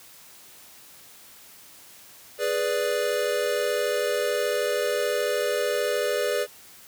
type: chord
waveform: square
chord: G# diminished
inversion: none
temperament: equal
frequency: 415.3 / 493.9 / 587.3 Hz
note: G#4 / B4 / D5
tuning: 0 / 0 / 0 cents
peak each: -29 / -28 / -28 dBFS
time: 2.38-6.47 s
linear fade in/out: 50 ms
effects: white hiss -49 dBFS RMS until 6.87 s + high-pass 60 Hz 12 dB/octave